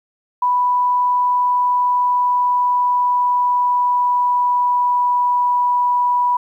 sine tone with pitch glide, 987.8 to 980.4 Hz, B5 to B5, 0 to -13 cents, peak -13 dBFS, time 0.42-6.37 s, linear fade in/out 5 ms, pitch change -13 cents, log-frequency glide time 1.25-5.59 s, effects 9-bit

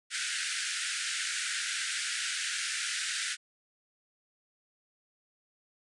pink band-pass noise, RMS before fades -34 dBFS, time 0.1-3.37 s, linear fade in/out 50 ms, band 1400 to 9800 Hz, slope 96 dB/octave, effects none

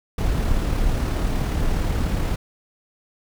brown noise with amplitude modulation, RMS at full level -20 dBFS, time 0.18-2.36 s, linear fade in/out 5 ms, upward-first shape sine, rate 36.7 Hz, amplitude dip 25%, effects none

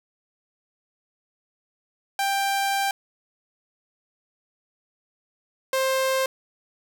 sawtooth tone pair in turn, 789 / 527.7 Hz, G5 / C5, +11 / +15 cents, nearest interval perfect fifth, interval 696 cents, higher first, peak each -18 / -17 dBFS, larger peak second, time 2.19-2.91 / 5.73-6.26 s, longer first, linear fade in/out 2 ms, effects none

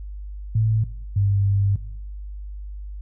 sine tone pair in turn, 110 / 99.69 Hz, A2 / G2, 0 / +30 cents, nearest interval major second, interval 170 cents, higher first, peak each -16 dBFS, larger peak neither, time 0.55-0.84 / 1.16-1.76 s, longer second, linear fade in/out 5 ms, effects noise-tail reverb RT60 0.7 s tail -19 dB re dry + added 50 Hz sine -31 dBFS peak until 3.01 s

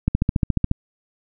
click train, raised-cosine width 5 ms, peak -5 dBFS, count 10, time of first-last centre 0.08-0.714 s, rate 14.2 Hz, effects none

